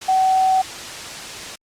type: tone in noise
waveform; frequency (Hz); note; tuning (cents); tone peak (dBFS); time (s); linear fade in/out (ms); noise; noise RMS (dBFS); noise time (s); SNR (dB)
sine; 756; F#5; +37; -13; 0.08-0.62; 10; white; -31; 0.01-1.56; +15
effects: low-pass 7000 Hz 12 dB/octave + Opus 48 kbps